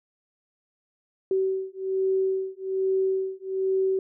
sine beating tone pair, 380.8 / 382 Hz, F#4 / G4, +50 / -45 cents, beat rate 1.2 Hz, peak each -26 dBFS, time 1.31-3.99 s, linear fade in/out 2 ms, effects none

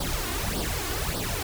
pink noise with flanger, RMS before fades -29 dBFS, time 0-1.43 s, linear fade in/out 5 ms, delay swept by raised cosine 0.21 to 2.81 ms, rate 1.7 Hz, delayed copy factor +0.7, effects none

